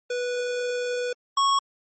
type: tone pair in turn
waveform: square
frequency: 491.3 / 1102.9 Hz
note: B4 / C#6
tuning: -9 / -9 cents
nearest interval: octave + major second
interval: 1400 cents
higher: second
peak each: -26 / -19 dBFS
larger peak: second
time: 0.1-1.13 / 1.37-1.59 s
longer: first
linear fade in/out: 5 ms
effects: MP3 32 kbps